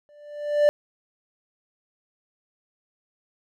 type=tone with exponential growth; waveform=triangle; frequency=589 Hz; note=D5; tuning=5 cents sharp; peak=-10 dBFS; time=0.09-0.69 s; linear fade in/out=0 ms; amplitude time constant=130 ms; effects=none